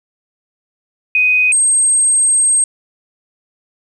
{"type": "tone pair in turn", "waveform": "sine", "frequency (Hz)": [2500, 8409], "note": ["D#7", "C9"], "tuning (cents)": [8, 8], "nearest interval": "octave + major sixth", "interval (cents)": 2100, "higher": "second", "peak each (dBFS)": -9, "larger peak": "neither", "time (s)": [[1.15, 1.52], [1.52, 2.64]], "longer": "second", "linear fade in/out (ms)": 2, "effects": ["8-bit"]}